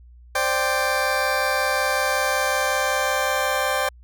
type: chord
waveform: 20% pulse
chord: C suspended second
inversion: none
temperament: just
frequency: 523.3 / 588.7 / 784.9 Hz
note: C5 / D5 / G5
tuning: 0 / +4 / +2 cents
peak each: -20 dBFS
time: 0.35-3.89 s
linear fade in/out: 5 ms
effects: added 60 Hz sine -44 dBFS peak until 4.03 s